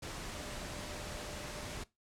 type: tone in noise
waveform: sine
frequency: 596 Hz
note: D5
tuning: 25 cents sharp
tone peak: -51 dBFS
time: 0.34-1.75 s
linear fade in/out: 10 ms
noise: pink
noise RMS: -43 dBFS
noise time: 0.02-1.84 s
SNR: -11 dB
effects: noise-tail reverb RT60 0.2 s tail -19 dB re dry + low-pass 9000 Hz 12 dB/octave